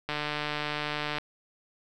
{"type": "click train", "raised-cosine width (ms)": 0.3, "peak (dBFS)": -15, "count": 164, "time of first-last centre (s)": [0.09, 1.184], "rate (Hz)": 149, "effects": []}